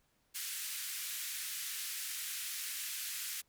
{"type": "band-pass noise", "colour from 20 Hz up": "white", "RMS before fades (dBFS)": -41, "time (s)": [0.34, 3.42], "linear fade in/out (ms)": 20, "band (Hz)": [1600, 15000], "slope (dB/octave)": 24, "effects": ["pink hiss -75 dBFS RMS until 3.48 s"]}